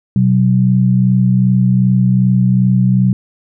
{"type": "tone pair together", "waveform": "sine", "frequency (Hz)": [125.6, 188.19], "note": ["B2", "F#3"], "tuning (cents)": [30, 30], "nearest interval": "perfect fifth", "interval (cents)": 700, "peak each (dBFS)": -11, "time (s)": [0.16, 3.13], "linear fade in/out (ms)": 2, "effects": []}